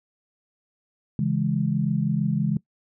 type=chord; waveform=sine; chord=C# minor; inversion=none; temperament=equal; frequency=138.59 / 164.81 / 207.7 Hz; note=C#3 / E3 / G#3; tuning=0 / 0 / 0 cents; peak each=-25 dBFS; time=1.19-2.57 s; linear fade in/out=2 ms; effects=noise-tail reverb RT60 0.1 s tail -21 dB re dry